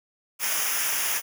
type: noise with comb filter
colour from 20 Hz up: white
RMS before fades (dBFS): -26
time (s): 0.39-1.22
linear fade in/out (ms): 50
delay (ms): 0.24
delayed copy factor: -0.8
effects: none